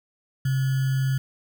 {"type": "tone with sample-and-hold", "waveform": "sine", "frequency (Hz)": 133.3, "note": "C3", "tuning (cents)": 33, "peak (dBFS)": -20, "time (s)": [0.45, 1.18], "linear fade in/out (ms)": 5, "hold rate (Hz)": 1575, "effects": []}